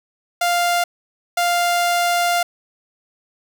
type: tone bursts at uneven times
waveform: sawtooth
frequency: 698.5 Hz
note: F5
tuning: in tune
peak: -12 dBFS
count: 2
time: 0.41-0.84 / 1.37-2.43 s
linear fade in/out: 5 ms
effects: none